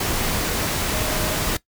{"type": "tone in noise", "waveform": "sine", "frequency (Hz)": 622.3, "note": "D#5", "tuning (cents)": 0, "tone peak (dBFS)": -31, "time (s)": [0.93, 1.34], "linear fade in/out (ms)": 5, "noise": "pink", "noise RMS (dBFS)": -23, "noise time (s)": [0, 1.57], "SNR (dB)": -11, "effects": ["noise-tail reverb RT60 0.1 s tail -18 dB re dry"]}